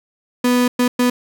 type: tone bursts at uneven times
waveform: 35% pulse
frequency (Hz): 246.9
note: B3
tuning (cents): 0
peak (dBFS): -11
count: 3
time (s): 0.44-0.68 / 0.79-0.88 / 0.99-1.1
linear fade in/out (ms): 5
effects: none